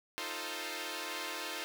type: chord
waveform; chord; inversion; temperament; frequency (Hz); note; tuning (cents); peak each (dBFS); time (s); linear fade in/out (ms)
5% pulse; F dominant seventh; third; equal; 311.1 / 349.2 / 440 / 523.3; Eb4 / F4 / A4 / C5; 0 / 0 / 0 / 0; -32; 0.18-1.64; 0
effects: none